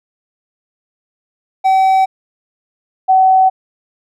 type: tone pair in turn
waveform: triangle / sine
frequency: 764 / 756.5 Hz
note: G5 / F#5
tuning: -45 / +38 cents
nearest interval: unison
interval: 17 cents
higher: first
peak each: -6 dBFS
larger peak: neither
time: 1.64-2.06 / 3.08-3.5 s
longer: neither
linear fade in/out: 20 ms
effects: none